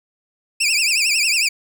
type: tone with vibrato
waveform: 20% pulse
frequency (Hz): 2522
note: D#7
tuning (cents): +23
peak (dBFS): -10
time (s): 0.6-1.49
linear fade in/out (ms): 10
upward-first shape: triangle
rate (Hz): 11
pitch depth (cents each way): 180
effects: none